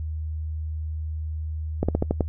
slowing click train, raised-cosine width 2 ms, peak -8 dBFS, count 6, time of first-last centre 1.83-2.208 s, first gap 56 ms, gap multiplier 1.15, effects noise-tail reverb RT60 0.1 s tail -24 dB re dry + added 78 Hz sine -27 dBFS peak until 2.28 s

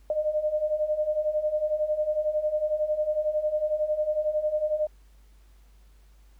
sine beating tone pair, 602 / 613 Hz, D5 / D#5, +43 / -26 cents, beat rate 11 Hz, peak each -29 / -25 dBFS, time 0.1-4.87 s, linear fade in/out 2 ms, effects added 50 Hz sine -52 dBFS peak until 6.39 s + pink hiss -66 dBFS RMS until 6.39 s

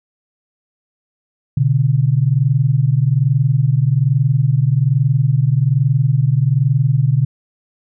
sine tone pair together, 123.3 / 144.49 Hz, B2 / D3, -2 / -28 cents, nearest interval minor third, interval 274 cents, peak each -14 dBFS, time 1.57-7.25 s, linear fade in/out 5 ms, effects none

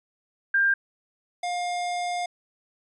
sine / square tone pair in turn, 1595 / 709 Hz, G6 / F5, +30 / +26 cents, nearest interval octave + major second, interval 1404 cents, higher first, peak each -18 / -27 dBFS, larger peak first, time 0.54-0.74 / 1.43-2.26 s, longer second, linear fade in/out 5 ms, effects resampled to 22050 Hz

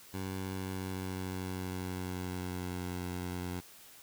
15% pulse tone with pitch glide, 94.8 to 89.48 Hz, F#2 to F2, +43 to +43 cents, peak -30 dBFS, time 0.13-3.61 s, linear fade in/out 20 ms, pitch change -100 cents, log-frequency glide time 0.42-3.09 s, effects white hiss -55 dBFS RMS until 4.02 s

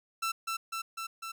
sawtooth tone with echo, 1337 Hz, E6, 24 cents sharp, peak -26 dBFS, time 0.22-0.32 s, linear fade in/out 10 ms, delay 250 ms, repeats 4, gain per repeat -2 dB, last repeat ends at 1.32 s, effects none

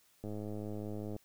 click train, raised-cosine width 2 ms, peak -29 dBFS, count 98, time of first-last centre 0.24-1.164 s, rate 105 Hz, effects white hiss -68 dBFS RMS until 1.24 s

